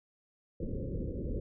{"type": "low-pass noise", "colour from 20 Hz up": "pink", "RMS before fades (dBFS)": -36, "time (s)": [0.6, 1.4], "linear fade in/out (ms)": 5, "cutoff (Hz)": 540, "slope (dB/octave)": 96, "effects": []}